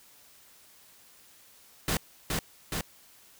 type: noise with echo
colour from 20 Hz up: pink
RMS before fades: -28 dBFS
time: 1.88-1.97 s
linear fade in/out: 2 ms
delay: 420 ms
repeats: 2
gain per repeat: -2 dB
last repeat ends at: 2.81 s
effects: white hiss -57 dBFS RMS until 3.39 s